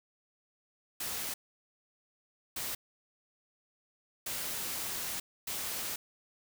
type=noise bursts at uneven times; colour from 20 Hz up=white; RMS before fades=-37 dBFS; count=4; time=1-1.34 / 2.56-2.75 / 4.26-5.2 / 5.47-5.96 s; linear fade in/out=5 ms; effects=none

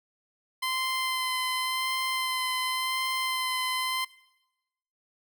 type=tone with vibrato; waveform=15% pulse; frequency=1033 Hz; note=C6; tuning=22 cents flat; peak=-21 dBFS; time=0.62-4.05 s; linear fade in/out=10 ms; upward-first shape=sine; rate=0.91 Hz; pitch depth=14 cents each way; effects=noise-tail reverb RT60 1.0 s tail -22 dB re dry

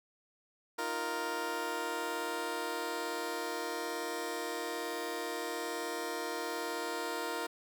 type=chord; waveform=15% pulse; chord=Eb suspended second; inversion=none; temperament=just; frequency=311.1 / 350 / 466.7 Hz; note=Eb4 / F4 / Bb4; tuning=0 / +4 / +2 cents; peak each=-36 / -33 / -31 dBFS; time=0.78-7.47 s; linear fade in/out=10 ms; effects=none

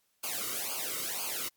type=noise with flanger; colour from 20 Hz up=white; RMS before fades=-35 dBFS; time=0.23-1.49 s; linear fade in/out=10 ms; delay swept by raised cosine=0.53 to 1.22 ms; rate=2 Hz; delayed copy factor=-1; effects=white hiss -74 dBFS RMS until 1.56 s + MP3 96 kbps

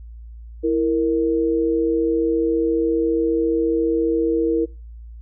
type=tone pair together; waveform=sine; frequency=329.6 / 464.2 Hz; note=E4 / A#4; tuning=0 / -7 cents; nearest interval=tritone; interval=593 cents; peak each=-19 dBFS; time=0.63-4.66 s; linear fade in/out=20 ms; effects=noise-tail reverb RT60 0.3 s tail -23 dB re dry + added 57 Hz sine -35 dBFS peak until 5.21 s

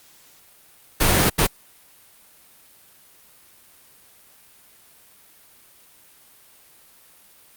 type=noise bursts at uneven times; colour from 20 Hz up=pink; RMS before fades=-17 dBFS; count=2; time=1-1.3 / 1.38-1.47 s; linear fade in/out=10 ms; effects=white hiss -52 dBFS RMS until 7.56 s + Opus 48 kbps

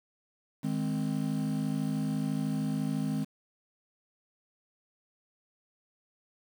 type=chord; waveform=triangle; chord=Ab major; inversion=second; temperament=equal; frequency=155.56 / 207.7 / 261.6 Hz; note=Eb3 / Ab3 / C4; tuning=0 / 0 / 0 cents; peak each=-31 dBFS; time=0.63-3.25 s; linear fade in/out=20 ms; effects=8-bit

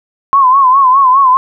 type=tone with vibrato; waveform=sine; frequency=1059 Hz; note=C6; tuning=21 cents sharp; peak=-4 dBFS; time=0.33-1.37 s; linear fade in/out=0 ms; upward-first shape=sine; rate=4.9 Hz; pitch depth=96 cents each way; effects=none

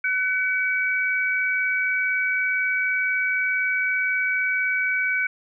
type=tone pair together; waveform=sine; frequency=1506.3 / 2271 Hz; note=F#6 / C#7; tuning=+31 / +41 cents; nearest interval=perfect fifth; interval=710 cents; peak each=-23 dBFS; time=0.04-5.27 s; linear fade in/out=5 ms; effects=none

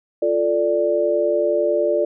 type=chord; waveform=sine; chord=D minor; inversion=first; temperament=equal; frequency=349.2 / 440 / 587.3 Hz; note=F4 / A4 / D5; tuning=0 / 0 / 0 cents; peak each=-22 / -22 / -18 dBFS; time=0.22-2.05 s; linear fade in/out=5 ms; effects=none

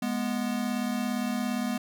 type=tone pair together; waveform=square; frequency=207.7 / 245.1 Hz; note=G#3 / B3; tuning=0 / -13 cents; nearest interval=minor third; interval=287 cents; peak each=-32 / -30 dBFS; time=0.02-1.78 s; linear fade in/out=5 ms; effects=none

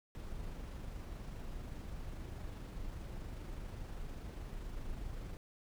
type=noise with amplitude modulation; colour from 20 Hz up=brown; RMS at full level=-43 dBFS; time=0.15-5.37 s; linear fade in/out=0 ms; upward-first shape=sine; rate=24.9 Hz; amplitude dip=25%; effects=none

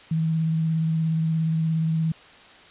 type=tone with vibrato; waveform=sine; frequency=161 Hz; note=E3; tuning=41 cents flat; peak=-20 dBFS; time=0.11-2.12 s; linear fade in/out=5 ms; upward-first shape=triangle; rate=17 Hz; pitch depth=24 cents each way; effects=white hiss -48 dBFS RMS until 2.7 s + resampled to 8000 Hz

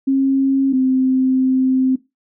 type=tone pair in turn; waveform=sine; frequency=270.1 / 260.3 Hz; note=C#4 / C4; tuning=-45 / -9 cents; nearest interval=minor second; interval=64 cents; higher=first; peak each=-12 dBFS; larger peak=neither; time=0.07-0.73 / 0.73-1.96 s; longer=second; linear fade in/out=10 ms; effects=noise-tail reverb RT60 0.2 s tail -17 dB re dry

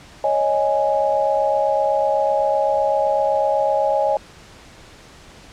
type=chord; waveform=sine; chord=C# suspended second; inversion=none; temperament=equal; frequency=554.4 / 622.3 / 830.6 Hz; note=C#5 / D#5 / G#5; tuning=0 / 0 / 0 cents; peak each=-20 dBFS; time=0.24-4.17 s; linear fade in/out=2 ms; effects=pink hiss -44 dBFS RMS until 5.52 s + low-pass 7000 Hz 12 dB/octave

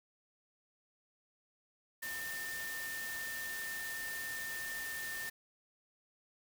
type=tone in noise; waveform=sine; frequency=1800 Hz; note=A6; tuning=39 cents sharp; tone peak=-40 dBFS; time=2.02-5.3 s; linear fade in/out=10 ms; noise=white; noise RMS=-45 dBFS; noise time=2.02-5.3 s; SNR=+2 dB; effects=none

